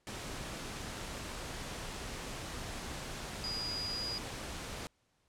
sine tone in noise, 4894 Hz, D#8, 29 cents flat, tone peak -36 dBFS, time 3.44-4.18 s, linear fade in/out 0 ms, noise pink, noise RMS -42 dBFS, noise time 0.07-4.87 s, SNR +3 dB, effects pink hiss -75 dBFS RMS until 5.28 s + low-pass 9000 Hz 12 dB/octave

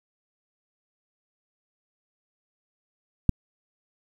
click, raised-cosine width 5 ms, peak -5 dBFS, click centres 3.293 s, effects 7-bit

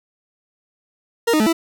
40% pulse tone with pitch steps, 465.4 / 309.1 / 216.7 / 330 Hz, A#4 / D#4 / A3 / E4, -3 / -11 / -26 / +2 cents, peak -13 dBFS, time 1.27-1.53 s, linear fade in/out 10 ms, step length 65 ms, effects none

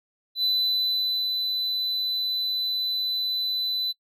triangle tone with ADSR envelope, 4002 Hz, B7, 22 cents sharp, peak -19 dBFS, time 0.35-3.93 s, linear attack 86 ms, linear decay 880 ms, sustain -4 dB, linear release 25 ms, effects noise-tail reverb RT60 0.1 s tail -26 dB re dry

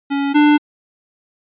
square tone pair in turn, 280 / 296.6 Hz, C#4 / D4, +18 / +17 cents, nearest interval minor second, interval 99 cents, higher second, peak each -17 / -9 dBFS, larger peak second, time 0.1-0.34 / 0.34-0.58 s, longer neither, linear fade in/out 20 ms, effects resampled to 8000 Hz

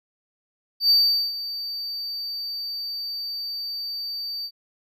triangle tone with ADSR envelope, 4615 Hz, D8, 31 cents flat, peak -12 dBFS, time 0.8-4.51 s, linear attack 100 ms, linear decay 420 ms, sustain -15 dB, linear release 62 ms, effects none

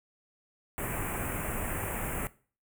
pink band-stop noise, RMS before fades -34 dBFS, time 0.78-2.27 s, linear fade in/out 0 ms, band 2600 to 7900 Hz, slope 48 dB/octave, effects noise-tail reverb RT60 0.4 s tail -19 dB re dry

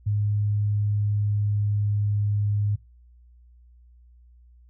sine tone with pitch glide, 103.83 to 103.23 Hz, G#2 to G#2, 0 to -10 cents, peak -21 dBFS, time 0.06-2.76 s, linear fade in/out 10 ms, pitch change -10 cents, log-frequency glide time 0.57-2.34 s, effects noise-tail reverb RT60 0.2 s tail -19 dB re dry + added 60 Hz sine -50 dBFS peak until 4.69 s

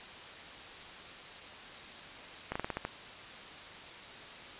slowing click train, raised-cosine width 0.5 ms, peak -19 dBFS, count 7, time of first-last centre 2.52-2.85 s, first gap 35 ms, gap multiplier 1.18, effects white hiss -47 dBFS RMS until 4.59 s + resampled to 8000 Hz

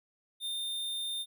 square tone, 3624 Hz, A#7, 50 cents flat, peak -34 dBFS, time 0.4-1.26 s, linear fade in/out 50 ms, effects none

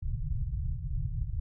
pink low-pass noise, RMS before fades -32 dBFS, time 0.02-1.4 s, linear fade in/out 10 ms, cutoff 150 Hz, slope 96 dB/octave, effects none

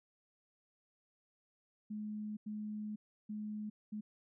sine tone bursts at uneven times, 211.9 Hz, G#3, 35 cents sharp, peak -39 dBFS, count 4, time 1.9-2.37 / 2.46-2.96 / 3.29-3.7 / 3.92-4.01 s, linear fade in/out 10 ms, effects none

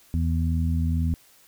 harmonic tone, 82 Hz, E2, 9 cents flat, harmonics 1 / 2 / 3, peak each -22 / -28 / -30 dBFS, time 0.14-1.14 s, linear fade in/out 0 ms, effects white hiss -56 dBFS RMS until 1.47 s

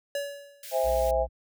square tone with exponential decay, 568 Hz, C#5, 42 cents sharp, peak -27 dBFS, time 0.15-0.75 s, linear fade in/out 2 ms, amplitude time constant 130 ms
white high-pass noise, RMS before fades -42 dBFS, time 0.63-1.11 s, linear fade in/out 2 ms, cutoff 1600 Hz, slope 48 dB/octave
sine chord, C augmented, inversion none, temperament just, 523.3 / 654.1 / 817.6 Hz, C5 / E5 / G#5, 0 / -14 / -27 cents, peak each -26 / -26 / -30 dBFS, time 0.71-1.27 s, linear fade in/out 50 ms
triangle tone, 59.9 Hz, A#1, 48 cents sharp, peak -29 dBFS, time 0.83-1.29 s, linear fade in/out 50 ms
effects none

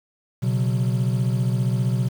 triangle chord, B suspended second, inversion none, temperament equal, 123.47 / 138.59 / 185 Hz, B2 / C#3 / F#3, 0 / 0 / 0 cents, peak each -18 / -24 / -24 dBFS, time 0.42-2.09 s, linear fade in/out 20 ms, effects tanh soft clip ceiling -9 dBFS + 7-bit

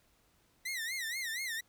sawtooth tone with vibrato, 1957 Hz, B6, 16 cents flat, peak -32 dBFS, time 0.65-1.61 s, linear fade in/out 10 ms, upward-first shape sine, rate 4.2 Hz, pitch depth 170 cents each way, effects pink hiss -70 dBFS RMS until 1.68 s

